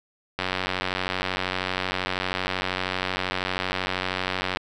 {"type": "click train", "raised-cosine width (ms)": 0.3, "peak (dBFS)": -9, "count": 389, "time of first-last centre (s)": [0.39, 4.571], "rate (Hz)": 92.8, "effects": []}